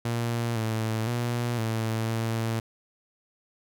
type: tone with pitch steps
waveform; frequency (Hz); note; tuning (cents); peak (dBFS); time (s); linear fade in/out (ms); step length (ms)
sawtooth; 117.4 / 111.1 / 119.8 / 112.1 / 113.5; A#2 / A2 / A#2 / A2 / A#2; +13 / +17 / +48 / +33 / -46; -22; 0.05-2.6; 5; 510
effects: none